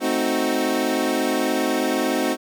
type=chord; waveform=25% pulse; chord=A diminished seventh; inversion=none; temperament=equal with one note detuned; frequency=220 / 261.6 / 311.1 / 367.7 Hz; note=A3 / C4 / Eb4 / Gb4; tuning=0 / 0 / 0 / -11 cents; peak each=-25 / -20 / -21 / -22 dBFS; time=0-2.37 s; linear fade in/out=50 ms; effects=none